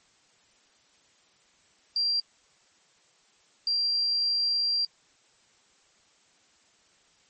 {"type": "tone bursts at uneven times", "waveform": "sine", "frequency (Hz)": 4739, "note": "D8", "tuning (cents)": 15, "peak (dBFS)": -23, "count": 2, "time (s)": [[1.96, 2.2], [3.67, 4.85]], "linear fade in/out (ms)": 2, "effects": ["white hiss -63 dBFS RMS until 7.29 s", "MP3 32 kbps"]}